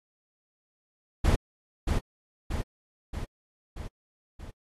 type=noise with echo; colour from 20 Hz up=brown; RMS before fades=-21 dBFS; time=1.24-1.36 s; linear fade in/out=10 ms; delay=630 ms; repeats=5; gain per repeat=-4 dB; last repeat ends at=4.51 s; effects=AAC 32 kbps